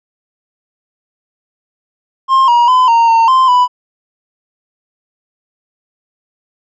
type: tone with pitch steps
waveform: triangle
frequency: 1062 / 953 / 1015 / 925 / 912 / 1041 / 991 Hz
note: C6 / A#5 / B5 / A#5 / A#5 / C6 / B5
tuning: +25 / +38 / +47 / -14 / -38 / -9 / +6 cents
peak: -4 dBFS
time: 2.28-3.68 s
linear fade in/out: 50 ms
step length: 200 ms
effects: resampled to 16000 Hz